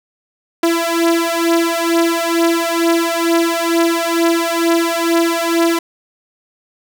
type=beating tone pair; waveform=sawtooth; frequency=334.1 / 336.3 Hz; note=E4 / E4; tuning=+23 / +35 cents; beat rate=2.2 Hz; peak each=-12 dBFS; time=0.63-5.79 s; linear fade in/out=5 ms; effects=none